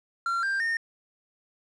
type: tone with pitch steps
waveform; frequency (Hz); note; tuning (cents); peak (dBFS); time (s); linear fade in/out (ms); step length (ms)
triangle; 1372 / 1585.1 / 1831.4; F6 / G6 / A#6; -31 / +19 / -31; -23; 0.26-0.77; 2; 170
effects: resampled to 22050 Hz + 9-bit